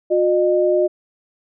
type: tone pair together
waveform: sine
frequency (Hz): 360.4 / 610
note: F#4 / D#5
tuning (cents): -45 / -34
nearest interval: major sixth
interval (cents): 911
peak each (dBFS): -16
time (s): 0.1-0.88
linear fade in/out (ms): 20
effects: none